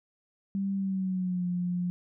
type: tone with pitch glide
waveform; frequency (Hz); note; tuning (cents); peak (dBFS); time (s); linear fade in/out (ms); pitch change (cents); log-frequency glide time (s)
sine; 196 to 177.67; G3 to F3; 0 to +30; -27; 0.55-1.9; 0; -170; 0.75-1.46
effects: none